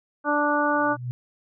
harmonic tone, 293.7 Hz, D4, in tune, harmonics 1 / 2 / 3 / 4 / 5, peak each -26 / -26 / -26 / -26 / -26 dBFS, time 0.24-0.97 s, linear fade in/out 50 ms
sine tone with exponential growth, 123.47 Hz, B2, in tune, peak -24 dBFS, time 0.65-1.11 s, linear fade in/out 0 ms, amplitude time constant 100 ms
effects none

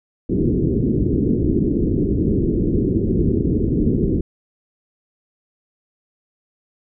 white low-pass noise, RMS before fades -18 dBFS, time 0.29-4.21 s, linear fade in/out 5 ms, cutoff 390 Hz, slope 48 dB/octave, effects none

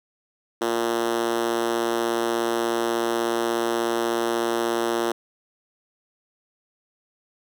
5% pulse tone with high-pass filter, 116.54 Hz, A#2, in tune, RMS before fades -24 dBFS, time 0.61-5.12 s, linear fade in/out 5 ms, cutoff 320 Hz, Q 3, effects none

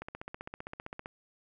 click train, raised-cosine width 0.5 ms, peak -25 dBFS, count 17, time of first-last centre 0.02-1.059 s, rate 15.4 Hz, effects none

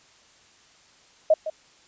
sine tone with echo, 628 Hz, D#5, 16 cents sharp, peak -13 dBFS, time 1.3-1.34 s, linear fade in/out 5 ms, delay 160 ms, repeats 1, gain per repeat -13 dB, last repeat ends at 1.5 s, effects white hiss -56 dBFS RMS until 1.87 s + resampled to 16000 Hz

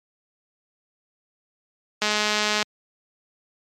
click train, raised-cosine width 0.2 ms, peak -5 dBFS, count 129, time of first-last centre 2.02-2.627 s, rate 211 Hz, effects high-pass 150 Hz 12 dB/octave + MP3 96 kbps

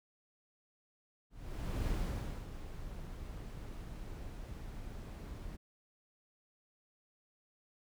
brown noise with ADSR envelope, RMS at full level -34 dBFS, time 1.3-5.57 s, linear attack 590 ms, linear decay 560 ms, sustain -11 dB, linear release 18 ms, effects none

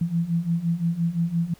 sine beating tone pair, 165.3 / 171.1 Hz, E3 / F3, +5 / -35 cents, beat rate 5.8 Hz, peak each -26 / -23 dBFS, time 0.01-1.54 s, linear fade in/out 5 ms, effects pink hiss -55 dBFS RMS until 1.59 s

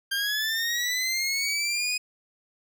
20% pulse linear sweep, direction up, 1586 to 2500 Hz, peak -20 dBFS, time 0.11-1.98 s, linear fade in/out 10 ms, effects none

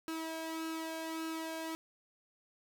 sawtooth tone with flanger, 323.1 Hz, E4, 35 cents flat, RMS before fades -40 dBFS, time 0.08-1.75 s, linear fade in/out 0 ms, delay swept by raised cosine 0.72 to 1.26 ms, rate 1.7 Hz, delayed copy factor +0.6, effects none

